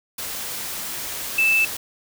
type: tone in noise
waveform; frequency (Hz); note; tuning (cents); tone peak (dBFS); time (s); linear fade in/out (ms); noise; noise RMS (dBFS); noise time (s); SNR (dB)
sine; 2637; E7; 0; -15; 1.38-1.65; 5; white; -30; 0.18-1.77; +12
effects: none